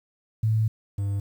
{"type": "tone pair in turn", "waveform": ["sine", "triangle"], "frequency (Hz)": [110, 99.94], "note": ["A2", "G2"], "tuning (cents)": [0, 34], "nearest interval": "major second", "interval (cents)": 166, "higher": "first", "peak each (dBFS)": [-19, -22], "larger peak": "first", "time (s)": [[0.43, 0.68], [0.98, 1.2]], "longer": "first", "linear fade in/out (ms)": 5, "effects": ["9-bit"]}